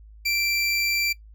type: tone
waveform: 25% pulse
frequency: 2349 Hz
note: D7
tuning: in tune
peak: -18 dBFS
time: 0.25-1.13 s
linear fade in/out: 10 ms
effects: noise-tail reverb RT60 0.1 s tail -20 dB re dry + added 53 Hz sine -44 dBFS peak until 1.34 s